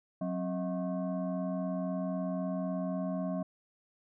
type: tone with frequency modulation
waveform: sine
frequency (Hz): 183.6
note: F#3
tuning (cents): -13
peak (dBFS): -31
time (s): 0.21-3.43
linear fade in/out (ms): 5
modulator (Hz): 451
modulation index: 1.1
effects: none